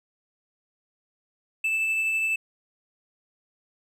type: tone with tremolo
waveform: triangle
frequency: 2637 Hz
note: E7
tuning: in tune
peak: -20 dBFS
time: 1.64-2.36 s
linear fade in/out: 5 ms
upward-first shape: triangle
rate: 12 Hz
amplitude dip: 25%
effects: none